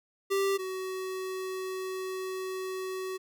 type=tone pair in turn; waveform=square; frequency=392 / 375.6 Hz; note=G4 / F#4; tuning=0 / +26 cents; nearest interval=minor second; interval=74 cents; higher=first; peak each=-26 / -34 dBFS; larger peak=first; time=0.3-0.58 / 0.58-3.18 s; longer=second; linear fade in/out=20 ms; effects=none